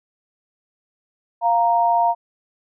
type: tone pair together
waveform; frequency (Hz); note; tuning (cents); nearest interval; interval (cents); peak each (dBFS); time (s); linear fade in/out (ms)
sine; 698.4 / 932.3; F5 / A#5; 0 / 0; perfect fourth; 500; -17; 1.41-2.15; 50
effects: none